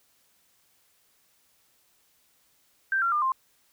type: tone with pitch steps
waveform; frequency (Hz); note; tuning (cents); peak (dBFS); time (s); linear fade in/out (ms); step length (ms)
sine; 1568 / 1372.9 / 1202.1 / 1052.6; G6 / F6 / D6 / C6; 0 / -30 / +40 / +10; -22; 2.92-3.32; 2; 100
effects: white hiss -66 dBFS RMS until 3.72 s